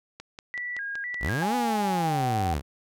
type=click train; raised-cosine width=0.2 ms; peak=-23 dBFS; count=6; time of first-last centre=0.2-1.143 s; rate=5.3 Hz
type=tone with vibrato; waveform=sine; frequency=1786 Hz; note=A6; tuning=25 cents sharp; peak=-30 dBFS; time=0.54-1.43 s; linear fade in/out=0 ms; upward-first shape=square; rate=2 Hz; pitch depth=160 cents each way
type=linear two-way sweep; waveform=sawtooth; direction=up then down; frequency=38.5 to 251.1 to 63.9 Hz; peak=-22 dBFS; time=1.2-2.62 s; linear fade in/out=50 ms; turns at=1.55 s
type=tone with pitch glide; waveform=sine; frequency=828 to 763.7 Hz; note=G#5 to G5; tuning=-5 to -45 cents; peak=-26 dBFS; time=1.42-2.54 s; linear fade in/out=5 ms; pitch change=-140 cents; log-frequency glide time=1.97-2.24 s
effects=none